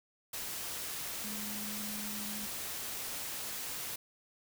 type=tone in noise; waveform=sine; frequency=209.6 Hz; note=G#3; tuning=16 cents sharp; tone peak=-43 dBFS; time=1.24-2.46 s; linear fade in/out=5 ms; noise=white; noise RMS=-40 dBFS; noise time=0.33-3.96 s; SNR=-6 dB; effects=none